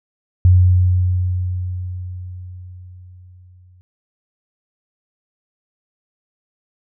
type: tone with exponential decay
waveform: sine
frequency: 90.7 Hz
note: F#2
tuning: 34 cents flat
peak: -6 dBFS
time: 0.45-3.81 s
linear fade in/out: 0 ms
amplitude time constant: 730 ms
effects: none